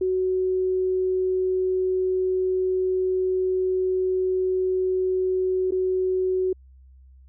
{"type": "tone with dropouts", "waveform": "sine", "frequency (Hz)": 372.1, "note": "F#4", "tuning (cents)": 10, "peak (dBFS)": -20, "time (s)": [0.01, 6.53], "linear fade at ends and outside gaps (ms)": 5, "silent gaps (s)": [5.709, 5.72], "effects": ["added 65 Hz sine -47 dBFS peak until 7.28 s"]}